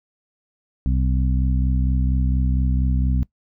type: harmonic tone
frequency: 64.3 Hz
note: C2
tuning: 30 cents flat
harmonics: 1 / 2 / 3 / 4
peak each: -18 / -24 / -28 / -30 dBFS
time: 0.86-3.23 s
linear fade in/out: 0 ms
effects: noise-tail reverb RT60 0.1 s tail -20 dB re dry